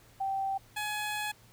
sine / 15% pulse tone pair in turn, 778 / 842.7 Hz, G5 / G#5, -13 / +25 cents, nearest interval minor second, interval 138 cents, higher second, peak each -29 / -26 dBFS, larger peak second, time 0.2-0.58 / 0.76-1.32 s, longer second, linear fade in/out 10 ms, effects added 114 Hz sine -61 dBFS peak until 1.52 s + pink hiss -60 dBFS RMS until 1.52 s

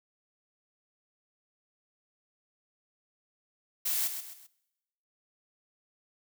blue noise with echo, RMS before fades -30 dBFS, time 3.85-4.08 s, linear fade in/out 10 ms, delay 130 ms, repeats 3, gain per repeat -8 dB, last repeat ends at 4.47 s, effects noise-tail reverb RT60 1.0 s tail -23 dB re dry

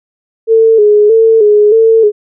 sine tone with vibrato, 433.1 Hz, A4, 27 cents flat, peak -3 dBFS, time 0.47-2.12 s, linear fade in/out 50 ms, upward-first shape square, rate 1.6 Hz, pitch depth 62 cents each way, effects none

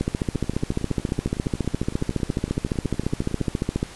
two click trains, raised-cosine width 3 ms, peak -20 / -9 dBFS, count 34 / 56, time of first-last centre 0.35-3.406 / 0.01-3.829 s, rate 10.8 / 14.4 Hz, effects pink hiss -42 dBFS RMS until 3.95 s + resampled to 24000 Hz

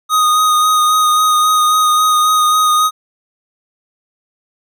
square tone with vibrato, 1243 Hz, D#6, 2 cents flat, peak -10 dBFS, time 0.09-2.91 s, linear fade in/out 50 ms, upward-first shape sine, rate 3.7 Hz, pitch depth 16 cents each way, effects none

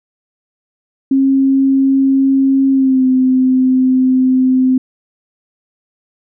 sine tone with pitch glide, 269.7 to 258.1 Hz, C#4 to C4, -47 to -23 cents, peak -8 dBFS, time 1.11-4.78 s, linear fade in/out 5 ms, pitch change -76 cents, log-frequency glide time 2.72-3.05 s, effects none

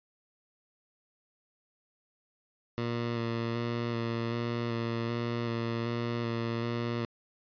15% pulse tone with vibrato, 117.1 Hz, A#2, 8 cents sharp, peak -24 dBFS, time 2.78-7.05 s, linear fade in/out 0 ms, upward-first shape square, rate 1.3 Hz, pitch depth 16 cents each way, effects resampled to 11025 Hz

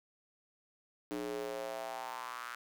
square tone with high-pass filter sweep, 59.9 Hz, A#1, 48 cents sharp, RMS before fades -41 dBFS, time 1.11-2.55 s, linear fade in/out 0 ms, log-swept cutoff 320 to 1400 Hz, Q 3.8, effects none

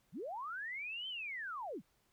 sine linear two-way sweep, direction up then down, 118.6 to 3136 to 118.6 Hz, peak -40 dBFS, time 0.12-1.82 s, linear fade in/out 50 ms, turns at 1.08 s, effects pink hiss -75 dBFS RMS until 2.12 s

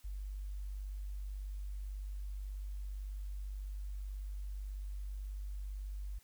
sine tone, 49.09 Hz, G1, 3 cents sharp, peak -39 dBFS, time 0.04-6.19 s, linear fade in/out 10 ms, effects white hiss -67 dBFS RMS until 6.23 s

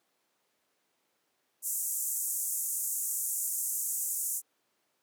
pink band-pass noise, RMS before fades -33 dBFS, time 1.62-4.42 s, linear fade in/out 50 ms, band 6900 to 15000 Hz, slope 48 dB/octave, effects pink hiss -75 dBFS RMS until 5.02 s + high-pass 300 Hz 12 dB/octave

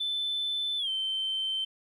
sine tone with pitch glide, 3520 to 3100 Hz, A7 to G7, 0 to -20 cents, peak -27 dBFS, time 0-1.65 s, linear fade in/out 10 ms, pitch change -220 cents, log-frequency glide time 0.78-0.89 s, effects tanh soft clip ceiling -24 dBFS + 11-bit

